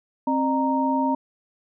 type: tone cluster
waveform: sine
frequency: 265.4 / 606 / 931 Hz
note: C4 / D#5 / A#5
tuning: +25 / -46 / -2 cents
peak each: -22 / -29 / -23 dBFS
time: 0.27-1.15 s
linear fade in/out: 5 ms
effects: none